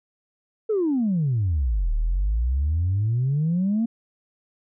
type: exponential two-way sweep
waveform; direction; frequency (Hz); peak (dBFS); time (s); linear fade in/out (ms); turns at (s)
sine; down then up; 454.7 to 36.63 to 235.2; -18; 0.69-3.86; 10; 1.93
effects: tanh soft clip ceiling -16 dBFS